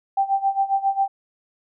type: tone with tremolo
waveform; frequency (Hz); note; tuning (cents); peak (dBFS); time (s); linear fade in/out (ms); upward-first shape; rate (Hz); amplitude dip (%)
sine; 784; G5; 0; -15; 0.17-1.08; 5; sine; 7.4; 85
effects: none